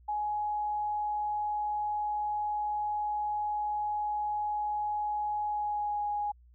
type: tone with pitch glide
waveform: sine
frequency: 838 to 828.9 Hz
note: G#5 to G#5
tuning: +15 to -4 cents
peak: -29 dBFS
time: 0.08-6.32 s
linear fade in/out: 10 ms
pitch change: -19 cents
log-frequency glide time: 5.46-6.05 s
effects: added 60 Hz sine -55 dBFS peak until 6.54 s